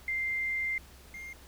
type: tone pair in turn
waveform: sine / triangle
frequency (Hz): 2093 / 2115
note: C7 / C7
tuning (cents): 0 / +18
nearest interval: unison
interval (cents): 18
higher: second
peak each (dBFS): -29 / -39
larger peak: first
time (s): 0.08-0.78 / 1.14-1.33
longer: first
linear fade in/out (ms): 2
effects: added 65 Hz sine -54 dBFS peak until 1.47 s + pink hiss -55 dBFS RMS until 1.47 s